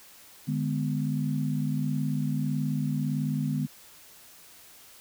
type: chord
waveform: sine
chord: G# diminished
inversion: second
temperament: just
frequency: 149.51 / 207.7 / 249.2 Hz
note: D3 / G#3 / B3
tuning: +31 / 0 / +16 cents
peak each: -28 / -32 / -31 dBFS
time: 0.47-3.67 s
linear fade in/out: 20 ms
effects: white hiss -52 dBFS RMS until 5 s